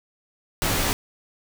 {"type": "noise with comb filter", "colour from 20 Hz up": "pink", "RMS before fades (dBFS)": -23, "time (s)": [0.62, 0.93], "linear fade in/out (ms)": 0, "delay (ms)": 16, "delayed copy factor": -0.95, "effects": []}